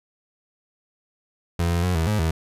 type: tone with pitch steps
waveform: 30% pulse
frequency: 85.3 / 85.8 / 90.4 / 81.1 / 106 / 80.9 Hz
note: F2 / F2 / F#2 / E2 / G#2 / E2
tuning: -40 / -30 / -40 / -28 / +36 / -32 cents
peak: -17 dBFS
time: 1.59-2.31 s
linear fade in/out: 5 ms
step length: 120 ms
effects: resampled to 32000 Hz